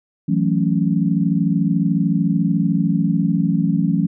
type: chord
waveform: sine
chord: F# minor seventh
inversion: third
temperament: equal with one note detuned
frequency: 164.81 / 185 / 218.6 / 277.2 Hz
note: E3 / F#3 / A3 / C#4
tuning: 0 / 0 / -11 / 0 cents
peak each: -19 / -19 / -22 / -22 dBFS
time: 0.28-4.07 s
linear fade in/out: 10 ms
effects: none